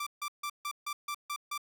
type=tone bursts; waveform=sawtooth; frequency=1174.7 Hz; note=D6; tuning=in tune; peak=-30 dBFS; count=8; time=0-1.578 s; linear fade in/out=5 ms; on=66 ms; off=150 ms; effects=none